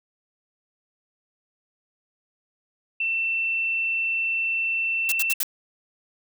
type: tone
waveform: sine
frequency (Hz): 2685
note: E7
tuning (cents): +31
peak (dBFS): -22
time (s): 3-5.34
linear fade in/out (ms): 5
type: noise bursts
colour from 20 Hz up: blue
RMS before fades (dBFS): -24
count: 4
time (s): 5.09-5.431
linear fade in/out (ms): 0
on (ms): 29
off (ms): 75
effects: none